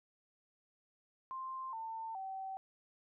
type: tone with pitch steps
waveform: sine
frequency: 1049 / 897.5 / 767.9 Hz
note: C6 / A5 / G5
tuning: +4 / +34 / -36 cents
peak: -40 dBFS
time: 1.31-2.57 s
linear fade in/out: 0 ms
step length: 420 ms
effects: none